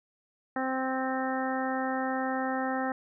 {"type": "harmonic tone", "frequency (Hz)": 261.6, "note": "C4", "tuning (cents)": 0, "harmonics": [1, 2, 3, 4, 5, 6, 7], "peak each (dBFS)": [-32, -35, -33, -41, -38, -41, -38], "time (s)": [0.56, 2.92], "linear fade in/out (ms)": 2, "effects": []}